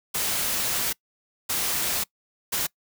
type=noise bursts at uneven times; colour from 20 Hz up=white; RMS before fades=-26 dBFS; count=3; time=0.14-0.93 / 1.49-2.04 / 2.52-2.67 s; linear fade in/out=10 ms; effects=noise-tail reverb RT60 0.1 s tail -24 dB re dry